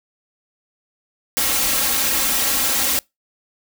white noise with comb filter, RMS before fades -19 dBFS, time 1.37-2.99 s, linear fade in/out 0 ms, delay 3.7 ms, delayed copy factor +0.75, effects noise-tail reverb RT60 0.2 s tail -26 dB re dry

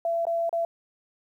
sine tone with dropouts, 673 Hz, E5, 36 cents sharp, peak -23 dBFS, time 0.05-0.65 s, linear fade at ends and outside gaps 2 ms, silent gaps 0.253-0.268 / 0.494-0.528 s, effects 10-bit

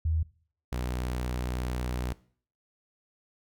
sine / sawtooth tone pair in turn, 80 / 61.77 Hz, D#2 / B1, +49 / +1 cents, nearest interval major third, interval 448 cents, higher first, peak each -24 / -26 dBFS, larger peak first, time 0.05-0.23 / 0.72-2.13 s, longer second, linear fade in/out 5 ms, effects noise-tail reverb RT60 0.5 s tail -20 dB re dry

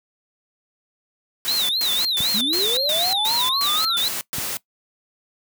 white noise bursts, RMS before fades -27 dBFS, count 9, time 1.45-4.57 s, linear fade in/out 0 ms, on 240 ms, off 120 ms
triangle tone with vibrato, 3841 Hz, B7, 49 cents flat, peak -18 dBFS, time 1.48-4.08 s, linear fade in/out 0 ms, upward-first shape sine, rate 3.9 Hz, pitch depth 170 cents each way
clicks, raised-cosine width 5 ms, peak -16 dBFS, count 2, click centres 2.205 / 4.383 s
sine linear sweep, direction up, 190 to 1396.9 Hz, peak -25 dBFS, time 2.34-3.97 s, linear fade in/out 5 ms
effects noise-tail reverb RT60 0.1 s tail -20 dB re dry + high-pass 100 Hz 12 dB/octave

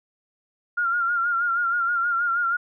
sine tone with vibrato, 1396.9 Hz, F6, in tune, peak -20 dBFS, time 0.77-2.57 s, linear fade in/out 10 ms, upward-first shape sine, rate 6.3 Hz, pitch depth 52 cents each way, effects none

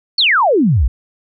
sine exponential sweep, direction down, 4615 to 50.2 Hz, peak -9 dBFS, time 0.18-0.88 s, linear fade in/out 5 ms, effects none

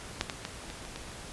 clicks, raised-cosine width 0.2 ms, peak -10 / -15 / -17 / -23 / -28 / -21 dBFS, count 6, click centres 0.211 / 0.298 / 0.451 / 0.701 / 0.851 / 0.96 s, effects pink hiss -44 dBFS RMS until 1.32 s + resampled to 24000 Hz

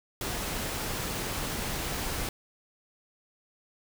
pink noise, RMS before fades -33 dBFS, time 0.21-2.29 s, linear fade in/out 2 ms, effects none

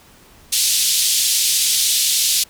pink band-pass noise, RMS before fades -17 dBFS, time 0.52-2.44 s, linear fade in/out 10 ms, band 3400 to 13000 Hz, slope 24 dB/octave, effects pink hiss -48 dBFS RMS until 2.49 s

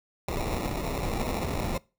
pink noise with sample-and-hold, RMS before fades -30 dBFS, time 0.28-1.78 s, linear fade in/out 5 ms, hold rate 1575 Hz, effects noise-tail reverb RT60 0.3 s tail -23 dB re dry

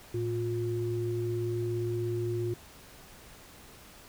sine tone pair together, 112.5 / 354.6 Hz, A2 / F4, +39 / +26 cents, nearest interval octave + minor sixth, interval 1987 cents, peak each -32 / -31 dBFS, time 0.14-2.54 s, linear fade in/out 5 ms, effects pink hiss -52 dBFS RMS until 4.08 s

